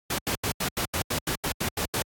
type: noise bursts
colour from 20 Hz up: pink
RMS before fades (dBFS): -27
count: 12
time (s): 0.1-2.023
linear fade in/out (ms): 5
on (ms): 86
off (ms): 81
effects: high-pass 60 Hz 12 dB/octave + AAC 64 kbps